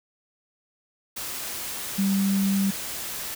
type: tone in noise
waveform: sine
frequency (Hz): 196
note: G3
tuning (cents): 0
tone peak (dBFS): -20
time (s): 1.98-2.71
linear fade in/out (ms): 10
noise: white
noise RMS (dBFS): -33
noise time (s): 1.16-3.35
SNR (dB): +10
effects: none